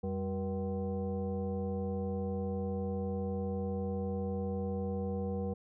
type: tone with frequency modulation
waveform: sine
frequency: 196 Hz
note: G3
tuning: in tune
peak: -32 dBFS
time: 0.03-5.54 s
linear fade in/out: 10 ms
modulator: 284 Hz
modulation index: 1.3
effects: none